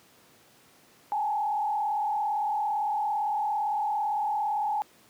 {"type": "tone with frequency modulation", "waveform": "sine", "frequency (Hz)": 839, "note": "G#5", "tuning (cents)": 17, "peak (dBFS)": -25, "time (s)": [1.12, 4.82], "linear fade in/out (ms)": 0, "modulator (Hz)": 37.7, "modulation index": 1, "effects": ["pink hiss -58 dBFS RMS until 5.09 s", "high-pass 150 Hz 12 dB/octave"]}